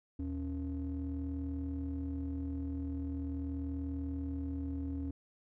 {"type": "ring-modulated tone", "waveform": "triangle", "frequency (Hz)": 98.6, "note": "G2", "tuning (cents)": 11, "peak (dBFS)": -30, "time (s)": [0.19, 5.11], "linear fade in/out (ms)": 5, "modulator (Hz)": 177, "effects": []}